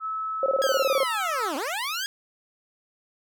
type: tone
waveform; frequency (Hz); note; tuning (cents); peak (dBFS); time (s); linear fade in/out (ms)
sine; 1300; E6; -24; -27; 0-1.52; 50
type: tone bursts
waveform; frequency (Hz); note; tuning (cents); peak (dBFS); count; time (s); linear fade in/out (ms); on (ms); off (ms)
sine; 539; C#5; -49; -19; 12; 0.43-1.033; 2; 31; 21
type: linear two-way sweep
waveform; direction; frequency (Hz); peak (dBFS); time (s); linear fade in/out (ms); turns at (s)
15% pulse; down then up; 1661.2 to 253.4 to 1661.2; -21; 0.62-2.06; 0; 1.56
effects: none